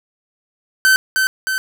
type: tone with echo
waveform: 45% pulse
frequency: 1536 Hz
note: G6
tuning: 36 cents flat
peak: -9 dBFS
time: 0.85-0.96 s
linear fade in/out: 0 ms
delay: 310 ms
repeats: 2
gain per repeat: -4 dB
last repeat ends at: 1.58 s
effects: none